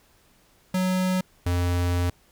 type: tone pair in turn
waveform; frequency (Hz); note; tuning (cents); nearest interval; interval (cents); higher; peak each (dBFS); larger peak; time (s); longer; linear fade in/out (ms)
square; 185 / 88.2; F#3 / F2; 0 / +18; octave + minor second; 1282; first; -22 / -22; neither; 0.74-1.21 / 1.46-2.1; second; 5
effects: pink hiss -60 dBFS RMS until 2.31 s